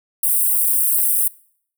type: high-pass noise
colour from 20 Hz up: white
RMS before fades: -17 dBFS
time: 0.23-1.28 s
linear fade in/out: 5 ms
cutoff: 8400 Hz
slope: 96 dB/octave
effects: noise-tail reverb RT60 0.6 s tail -23 dB re dry